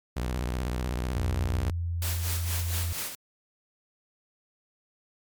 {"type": "tone with vibrato", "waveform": "sawtooth", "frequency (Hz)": 61.74, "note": "B1", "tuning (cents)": 0, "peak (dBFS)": -24, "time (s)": [0.16, 1.71], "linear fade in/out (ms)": 10, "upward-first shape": "triangle", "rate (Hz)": 16, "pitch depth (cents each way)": 290}
{"type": "tone", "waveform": "sine", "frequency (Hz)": 85.4, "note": "F2", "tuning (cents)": -38, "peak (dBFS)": -27, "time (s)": [1.16, 2.93], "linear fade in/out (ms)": 5}
{"type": "noise with tremolo", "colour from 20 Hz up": "white", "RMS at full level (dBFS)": -32, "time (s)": [2.02, 3.15], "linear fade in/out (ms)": 2, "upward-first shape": "sine", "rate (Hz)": 4.3, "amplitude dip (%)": 60}
{"effects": ["MP3 96 kbps"]}